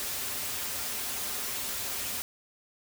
white noise with comb filter, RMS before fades -34 dBFS, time 0-2.22 s, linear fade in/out 0 ms, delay 6.1 ms, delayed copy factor -0.65, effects none

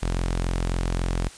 sawtooth tone, 43.65 Hz, F1, in tune, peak -19 dBFS, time 0.02-1.29 s, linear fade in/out 10 ms, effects white hiss -45 dBFS RMS until 1.37 s + resampled to 22050 Hz

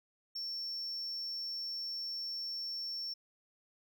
triangle tone, 5440 Hz, F8, 46 cents flat, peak -36 dBFS, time 0.35-3.14 s, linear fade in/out 10 ms, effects none

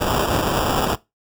violet noise with sample-and-hold, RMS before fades -20 dBFS, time 0-0.96 s, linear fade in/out 20 ms, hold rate 2100 Hz, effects noise-tail reverb RT60 0.2 s tail -19 dB re dry

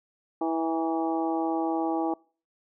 harmonic tone with a mistuned harmonic, 163.4 Hz, E3, 15 cents flat, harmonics 2 / 3 / 4 / 5 / 6 / 7, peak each -27 / -36 / -34 / -30 / -40 / -40 dBFS, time 0.41-2.14 s, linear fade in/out 5 ms, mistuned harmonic 6, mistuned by -54 cents, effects noise-tail reverb RT60 0.4 s tail -25 dB re dry

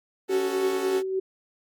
sawtooth chord, F# minor, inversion second, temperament equal, 277.2 / 370 / 440 Hz, C#4 / F#4 / A4, 0 / 0 / 0 cents, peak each -29 dBFS, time 0.28-1.03 s, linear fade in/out 50 ms
sine tone with tremolo, 380 Hz, F#4, 46 cents sharp, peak -21 dBFS, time 0.29-1.2 s, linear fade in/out 10 ms, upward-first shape sine, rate 3.5 Hz, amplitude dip 50%
effects MP3 96 kbps

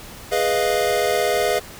square chord, F half-diminished seventh, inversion first, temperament equal, 415.3 / 493.9 / 622.3 / 698.5 Hz, Ab4 / Cb5 / Eb5 / F5, 0 / 0 / 0 / 0 cents, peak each -24 dBFS, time 0.31-1.6 s, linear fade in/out 20 ms, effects pink hiss -39 dBFS RMS until 1.79 s

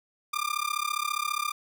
sawtooth tone with amplitude modulation, 1197 Hz, D6, 33 cents sharp, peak -20 dBFS, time 0.33-1.52 s, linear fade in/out 10 ms, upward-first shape sine, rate 34.8 Hz, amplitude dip 95%, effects none

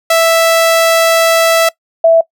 sawtooth / sine tone pair in turn, 659.3 / 659.3 Hz, E5 / E5, 0 / 0 cents, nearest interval unison, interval 0 cents, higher neither, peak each -3 dBFS, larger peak neither, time 0.1-1.69 / 2.04-2.21 s, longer first, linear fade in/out 5 ms, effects noise-tail reverb RT60 0.1 s tail -22 dB re dry

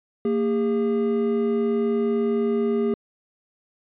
triangle tone pair together, 229.8 / 406 Hz, A#3 / G#4, -25 / -39 cents, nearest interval minor seventh, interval 986 cents, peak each -21 / -20 dBFS, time 0.25-2.94 s, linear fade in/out 2 ms, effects resampled to 8000 Hz

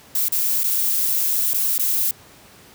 violet noise with dropouts, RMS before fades -20 dBFS, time 0.15-2.11 s, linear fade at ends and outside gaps 2 ms, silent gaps 0.284-0.322 / 0.634-0.641 / 1.533-1.543 / 1.781-1.795 s, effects pink hiss -47 dBFS RMS until 2.74 s + high-pass 80 Hz 12 dB/octave

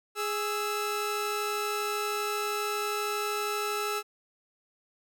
sawtooth tone pair together, 415.3 / 1318.5 Hz, G#4 / E6, 0 / 0 cents, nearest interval octave + minor sixth, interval 2000 cents, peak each -28 dBFS, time 0.15-4.03 s, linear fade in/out 50 ms, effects none

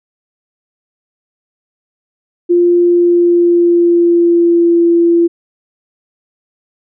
sine tone with pitch glide, 349.2 to 340.2 Hz, F4 to F4, 0 to -45 cents, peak -6 dBFS, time 2.49-5.28 s, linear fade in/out 20 ms, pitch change -45 cents, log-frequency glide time 2.82-4.82 s, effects none

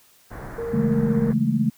pink low-pass noise, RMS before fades -36 dBFS, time 0.3-1.34 s, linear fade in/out 20 ms, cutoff 1900 Hz, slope 48 dB/octave
sine tone, 464.4 Hz, A#4, 7 cents flat, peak -26 dBFS, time 0.58-1.31 s, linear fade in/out 5 ms
sine chord, A major seventh, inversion first, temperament equal with one note detuned, 138.59 / 164.81 / 207.7 / 223.5 Hz, C#3 / E3 / G#3 / A3, 0 / 0 / 0 / +27 cents, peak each -25 / -27 / -24 / -21 dBFS, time 0.73-1.7 s, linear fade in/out 10 ms
effects white hiss -56 dBFS RMS until 1.77 s

